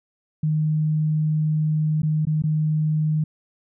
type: tone with dropouts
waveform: sine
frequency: 154.4 Hz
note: D#3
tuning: 13 cents flat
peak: -18 dBFS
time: 0.43-3.24 s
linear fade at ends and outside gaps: 5 ms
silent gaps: 2.02-2.031 / 2.253-2.269 / 2.422-2.437 s
effects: none